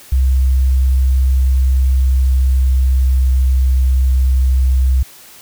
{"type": "tone with pitch glide", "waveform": "sine", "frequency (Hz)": [65.3, 64.81], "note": ["C2", "C2"], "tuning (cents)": [-3, -16], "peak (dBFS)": -9, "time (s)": [0.12, 5.03], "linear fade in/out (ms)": 5, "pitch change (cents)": -13, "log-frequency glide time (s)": [1.4, 3.42], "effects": ["white hiss -40 dBFS RMS until 5.41 s"]}